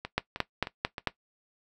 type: two click trains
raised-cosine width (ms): 0.3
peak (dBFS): -19 / -9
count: 4 / 5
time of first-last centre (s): 0.05-0.982 / 0.18-1.073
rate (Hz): 3.22 / 4.48
effects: noise-tail reverb RT60 0.1 s tail -17 dB re dry